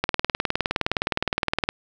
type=click train; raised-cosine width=0.3 ms; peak=-5 dBFS; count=33; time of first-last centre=0.04-1.689 s; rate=19.4 Hz; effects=none